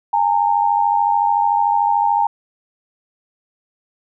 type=tone pair together; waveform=sine; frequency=820 / 913.6 Hz; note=G#5 / A#5; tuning=-22 / -35 cents; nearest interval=major second; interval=187 cents; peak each=-16 dBFS; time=0.13-2.27 s; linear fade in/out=5 ms; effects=none